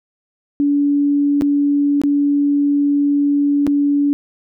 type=tone with dropouts; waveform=sine; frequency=286.5 Hz; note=D4; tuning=43 cents flat; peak=-12 dBFS; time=0.6-4.13 s; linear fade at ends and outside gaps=0 ms; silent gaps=1.411-1.42 / 2.016-2.036 / 3.667-3.675 s; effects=none